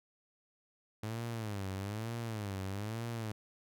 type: tone with vibrato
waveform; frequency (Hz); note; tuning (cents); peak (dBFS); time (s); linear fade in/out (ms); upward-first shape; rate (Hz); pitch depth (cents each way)
sawtooth; 105.8; G#2; +33; -33; 1.03-3.32; 5; sine; 1.1; 180
effects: none